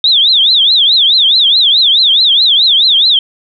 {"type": "tone with vibrato", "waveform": "sine", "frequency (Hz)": 3600, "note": "A7", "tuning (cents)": 39, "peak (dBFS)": -5, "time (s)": [0.04, 3.19], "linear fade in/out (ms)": 2, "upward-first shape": "triangle", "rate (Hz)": 4.7, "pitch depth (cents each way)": 270, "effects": []}